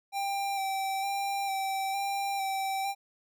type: tone with vibrato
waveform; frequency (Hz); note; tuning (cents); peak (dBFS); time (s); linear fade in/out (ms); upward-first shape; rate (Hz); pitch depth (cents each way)
square; 784; G5; 0; -30; 0.12-2.95; 50; square; 1.1; 19
effects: none